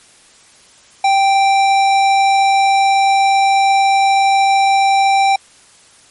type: tone with hard clipping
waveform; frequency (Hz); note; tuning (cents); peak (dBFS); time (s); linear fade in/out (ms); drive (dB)
triangle; 784; G5; 0; -11; 1.04-5.36; 5; 18
effects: white hiss -46 dBFS RMS until 6.1 s + MP3 48 kbps